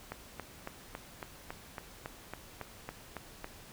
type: click train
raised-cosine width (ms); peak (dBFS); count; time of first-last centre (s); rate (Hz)
0.5; -24; 13; 0.12-3.444; 3.61
effects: pink hiss -53 dBFS RMS until 3.72 s